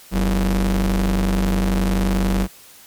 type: ring-modulated tone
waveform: 45% pulse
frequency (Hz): 71.8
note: D2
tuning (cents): -39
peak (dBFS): -13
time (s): 0.11-2.48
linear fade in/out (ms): 50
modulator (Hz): 118
effects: white hiss -45 dBFS RMS until 2.86 s + MP3 96 kbps